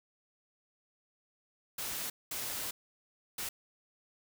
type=noise bursts at uneven times; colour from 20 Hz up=white; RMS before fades=-38 dBFS; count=3; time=1.78-2.1 / 2.31-2.71 / 3.38-3.49 s; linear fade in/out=5 ms; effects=none